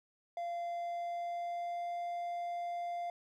triangle tone with pitch glide, 690 to 696 Hz, F5 to F5, -21 to -6 cents, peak -34 dBFS, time 0.37-3.1 s, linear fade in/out 2 ms, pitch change +15 cents, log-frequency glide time 0.55-1.95 s, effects none

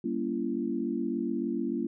sine chord, G diminished seventh, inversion none, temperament just, 196 / 235.2 / 282.2 / 338.7 Hz, G3 / Bb3 / Db4 / Fb4, 0 / +16 / +31 / +47 cents, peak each -37 / -32 / -34 / -33 dBFS, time 0.04-1.87 s, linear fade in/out 5 ms, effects none

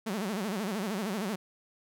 sawtooth tone with vibrato, 203.6 Hz, G#3, 34 cents flat, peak -27 dBFS, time 0.06-1.36 s, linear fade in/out 10 ms, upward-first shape sine, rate 13 Hz, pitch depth 190 cents each way, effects none

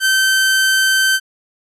sawtooth tone, 1546 Hz, G6, 24 cents flat, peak -8 dBFS, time 0-1.2 s, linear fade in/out 50 ms, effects resampled to 32000 Hz

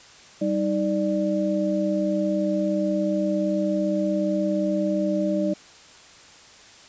sine tone cluster, 195.1 / 312.4 / 591 Hz, G3 / D#4 / D5, -8 / +7 / +11 cents, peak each -25 dBFS, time 0.41-5.54 s, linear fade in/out 10 ms, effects white hiss -48 dBFS RMS until 6.88 s + resampled to 16000 Hz

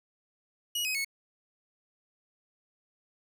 sawtooth tone with pitch steps, 2904 / 2528 / 2201 Hz, F#7 / D#7 / C#7, -33 / +27 / -13 cents, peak -26 dBFS, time 0.75-1.047 s, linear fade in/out 5 ms, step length 99 ms, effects none

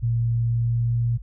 sine tone with pitch glide, 116.54 to 117.83 Hz, A#2 to A#2, 0 to +19 cents, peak -19 dBFS, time 0.02-1.18 s, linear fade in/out 20 ms, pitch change +19 cents, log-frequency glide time 0.46-0.96 s, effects added 50 Hz sine -35 dBFS peak until 1.22 s

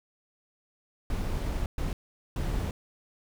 brown noise bursts at uneven times, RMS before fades -30 dBFS, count 3, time 1.1-1.66 / 1.78-1.93 / 2.36-2.71 s, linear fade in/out 2 ms, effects none

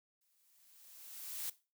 blue noise with exponential growth, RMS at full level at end -39 dBFS, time 0.21-1.5 s, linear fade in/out 5 ms, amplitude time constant 280 ms, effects noise-tail reverb RT60 0.3 s tail -17 dB re dry

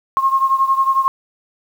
sine beating tone pair, 1072 / 1083 Hz, C6 / C#6, +42 / -41 cents, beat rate 11 Hz, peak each -14 / -18 dBFS, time 0.17-1.08 s, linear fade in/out 0 ms, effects 7-bit

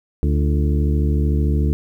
harmonic tone with a mistuned harmonic, 73.4 Hz, D2, in tune, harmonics 1 / 2 / 3 / 4 / 5 / 6, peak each -16 / -22 / -26 / -28 / -30 / -32 dBFS, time 0.23-1.73 s, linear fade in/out 0 ms, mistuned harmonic 5, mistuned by -85 cents, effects 9-bit

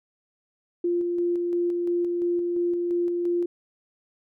sine tone with tremolo, 348.3 Hz, F4, 5 cents flat, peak -21 dBFS, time 0.84-3.46 s, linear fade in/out 5 ms, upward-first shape square, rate 2.9 Hz, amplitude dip 25%, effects none

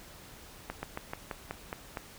slowing click train, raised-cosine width 0.5 ms, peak -20 dBFS, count 8, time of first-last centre 0.7-1.972 s, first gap 130 ms, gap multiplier 1.11, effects pink hiss -51 dBFS RMS until 2.18 s

